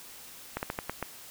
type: slowing click train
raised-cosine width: 0.5 ms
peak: -16 dBFS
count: 6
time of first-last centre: 0.57-1.027 s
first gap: 59 ms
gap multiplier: 1.22
effects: white hiss -48 dBFS RMS until 1.3 s